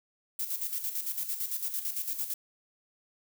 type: noise with tremolo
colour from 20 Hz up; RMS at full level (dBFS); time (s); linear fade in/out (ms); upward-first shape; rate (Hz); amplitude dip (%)
violet; -32; 0.39-2.34; 5; square; 8.9; 60
effects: none